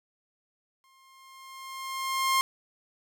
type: tone with exponential growth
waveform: sawtooth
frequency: 1063 Hz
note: C6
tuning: 27 cents sharp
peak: -17 dBFS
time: 0.84-2.41 s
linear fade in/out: 0 ms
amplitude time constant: 340 ms
effects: none